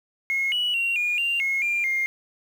sine tone with pitch steps, 2164 / 2938 / 2751 / 2432 / 2781 / 2166 / 2391 / 2121 Hz, C#7 / F#7 / F7 / D#7 / F7 / C#7 / D7 / C7, -42 / -13 / -27 / -40 / -8 / -41 / +30 / +23 cents, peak -20 dBFS, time 0.3-2.06 s, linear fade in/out 0 ms, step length 220 ms, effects tanh soft clip ceiling -18 dBFS + 8-bit

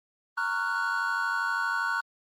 triangle chord, Gb major seventh, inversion first, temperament just, 925 / 1110 / 1387.5 / 1480 Hz, Bb5 / Db6 / F6 / Gb6, -14 / +2 / -12 / 0 cents, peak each -32 / -32 / -31 / -27 dBFS, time 0.37-2.01 s, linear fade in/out 10 ms, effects Opus 32 kbps

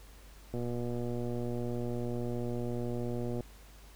click train, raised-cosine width 2 ms, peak -24 dBFS, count 345, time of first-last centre 0.54-3.407 s, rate 120 Hz, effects added 50 Hz sine -52 dBFS peak until 3.95 s + pink hiss -58 dBFS RMS until 3.95 s

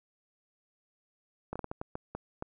slowing click train, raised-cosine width 1 ms, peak -22 dBFS, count 9, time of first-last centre 1.53-2.424 s, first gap 26 ms, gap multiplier 1.4, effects none

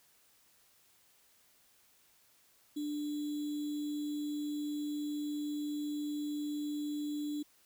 sine tone with sample-and-hold, 295.7 Hz, D4, 12 cents sharp, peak -34 dBFS, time 2.76-7.43 s, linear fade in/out 10 ms, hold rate 3675 Hz, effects white hiss -67 dBFS RMS until 7.65 s

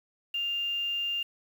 sine tone with quantisation, 2800 Hz, F7, 4 cents sharp, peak -28 dBFS, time 0.34-1.23 s, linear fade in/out 5 ms, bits 8, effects none

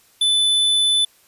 square tone, 3503 Hz, A7, 8 cents flat, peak -15 dBFS, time 0.21-1.05 s, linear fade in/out 5 ms, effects white hiss -55 dBFS RMS until 1.27 s + resampled to 32000 Hz

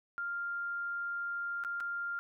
sine tone with dropouts, 1396.9 Hz, F6, in tune, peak -34 dBFS, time 0.18-2.19 s, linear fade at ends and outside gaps 0 ms, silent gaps 1.638-1.648 / 1.802-1.806 s, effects none

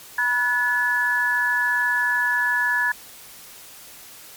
sine tone cluster, 973 / 1472 / 1713 Hz, B5 / F#6 / A6, -26 / -9 / -47 cents, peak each -26 / -28 / -19 dBFS, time 0.18-2.92 s, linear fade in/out 5 ms, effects white hiss -43 dBFS RMS until 4.36 s + MP3 96 kbps

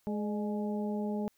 harmonic tone with a mistuned harmonic, 210 Hz, G#3, 19 cents sharp, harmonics 1 / 2 / 3 / 4, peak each -32 / -38 / -42 / -44 dBFS, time 0.07-1.28 s, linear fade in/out 0 ms, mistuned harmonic 3, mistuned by -56 cents, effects white hiss -72 dBFS RMS until 1.37 s

